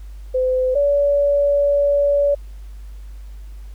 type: tone pair in turn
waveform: sine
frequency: 512 / 571.3 Hz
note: C5 / D5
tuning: -38 / -48 cents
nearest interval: major second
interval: 190 cents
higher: second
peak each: -15 / -13 dBFS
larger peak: second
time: 0.34-0.75 / 0.75-2.35 s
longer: second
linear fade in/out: 10 ms
effects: added 50 Hz sine -32 dBFS peak until 3.74 s + pink hiss -55 dBFS RMS until 3.74 s